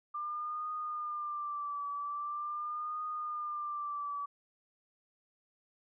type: tone with vibrato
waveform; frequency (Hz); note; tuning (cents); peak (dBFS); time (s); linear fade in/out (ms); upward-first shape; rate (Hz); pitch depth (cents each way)
sine; 1190; D6; +22; -35; 0.14-4.26; 10; triangle; 0.43; 65
effects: none